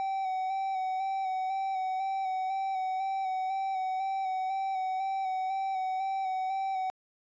triangle tone with vibrato, 763 Hz, G5, 47 cents flat, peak -27 dBFS, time 0-6.9 s, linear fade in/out 0 ms, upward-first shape square, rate 2 Hz, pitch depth 23 cents each way, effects resampled to 16000 Hz

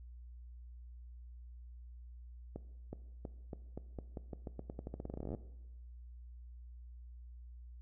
accelerating click train, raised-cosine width 2 ms, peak -29 dBFS, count 29, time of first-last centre 2.56-5.349 s, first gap 370 ms, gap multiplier 0.87, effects noise-tail reverb RT60 1.0 s tail -17 dB re dry + added 60 Hz sine -49 dBFS peak until 7.81 s

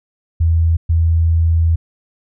sine tone bursts at uneven times, 82.41 Hz, E2, in tune, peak -10 dBFS, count 2, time 0.4-0.77 / 0.89-1.76 s, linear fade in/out 10 ms, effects none

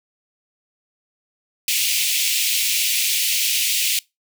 pink high-pass noise, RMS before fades -20 dBFS, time 1.68-3.99 s, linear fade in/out 2 ms, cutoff 2300 Hz, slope 48 dB/octave, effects noise-tail reverb RT60 0.2 s tail -23 dB re dry

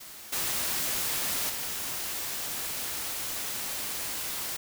white noise with level steps, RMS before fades -45 / -30 / -34 dBFS, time 0-4.57 s, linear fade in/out 10 ms, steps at 0.32 / 1.49 s, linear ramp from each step 10 ms, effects none

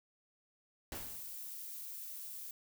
pink noise with exponential decay, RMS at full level -43 dBFS, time 0.92-1.43 s, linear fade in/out 1 ms, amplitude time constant 110 ms
violet noise, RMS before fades -46 dBFS, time 0.95-2.51 s, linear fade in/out 2 ms
effects none

